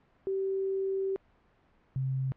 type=tone pair in turn; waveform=sine; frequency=386.3 / 132.38 Hz; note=G4 / C3; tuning=-25 / +21 cents; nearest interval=octave + perfect fifth; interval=1854 cents; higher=first; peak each=-28 dBFS; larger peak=neither; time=0.27-1.16 / 1.96-2.32 s; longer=first; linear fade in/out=0 ms; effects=pink hiss -66 dBFS RMS until 2.36 s + low-pass 2000 Hz 12 dB/octave